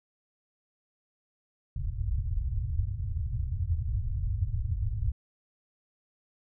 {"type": "low-pass noise", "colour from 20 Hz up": "white", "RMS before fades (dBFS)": -30, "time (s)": [1.76, 5.12], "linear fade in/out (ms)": 5, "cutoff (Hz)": 110, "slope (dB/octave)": 48, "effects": []}